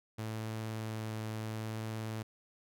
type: tone with vibrato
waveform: sawtooth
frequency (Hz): 110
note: A2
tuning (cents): 0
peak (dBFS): -33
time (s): 0.18-2.23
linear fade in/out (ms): 10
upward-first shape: triangle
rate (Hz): 0.76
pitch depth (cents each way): 8
effects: none